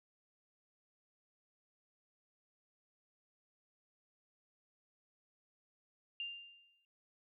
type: tone with exponential decay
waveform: sine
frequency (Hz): 2794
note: F7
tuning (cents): 0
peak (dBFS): -37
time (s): 6.2-6.85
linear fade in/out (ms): 1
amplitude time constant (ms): 140
effects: none